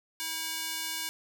square tone with high-pass filter, 322.5 Hz, E4, 38 cents flat, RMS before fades -35 dBFS, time 0.2-1.09 s, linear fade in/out 0 ms, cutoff 2300 Hz, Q 0.54, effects none

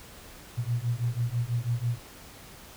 sine beating tone pair, 116.54 / 122.64 Hz, A#2 / B2, 0 / -12 cents, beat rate 6.1 Hz, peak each -29 dBFS, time 0.57-1.99 s, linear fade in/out 20 ms, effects pink hiss -48 dBFS RMS until 2.76 s

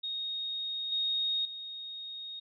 sine tone with level steps, 3729 Hz, A#7, in tune, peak -33 / -28 / -39 dBFS, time 0.03-2.4 s, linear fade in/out 10 ms, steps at 0.92 / 1.45 s, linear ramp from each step 2 ms, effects none

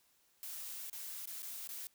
blue noise with dropouts, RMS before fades -45 dBFS, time 0.43-1.87 s, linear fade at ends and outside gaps 0 ms, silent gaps 0.898-0.929 / 1.256-1.274 / 1.421-1.429 / 1.674-1.69 s, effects white hiss -72 dBFS RMS until 1.94 s

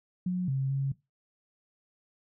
sine tone with pitch steps, 181.3 / 134.4 / 136.7 Hz, F#3 / C3 / C#3, -35 / +47 / -24 cents, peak -26 dBFS, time 0.26-0.92 s, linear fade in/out 5 ms, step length 220 ms, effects noise-tail reverb RT60 0.2 s tail -18 dB re dry

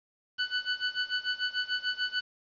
20% pulse tone with tremolo, 1492 Hz, F#6, 14 cents sharp, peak -21 dBFS, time 0.38-2.21 s, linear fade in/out 20 ms, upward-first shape sine, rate 6.8 Hz, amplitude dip 90%, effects resampled to 11025 Hz + 9-bit

